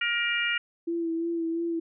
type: harmonic tone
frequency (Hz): 472.5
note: A#4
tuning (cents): +23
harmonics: 3 / 4 / 5 / 6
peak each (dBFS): -30 / -30 / -30 / -30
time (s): 0.01-0.58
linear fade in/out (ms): 5
type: tone with vibrato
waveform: sine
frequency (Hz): 333.3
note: E4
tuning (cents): +19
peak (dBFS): -26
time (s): 0.87-1.8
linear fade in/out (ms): 10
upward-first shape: sine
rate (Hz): 2.9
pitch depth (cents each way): 29
effects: none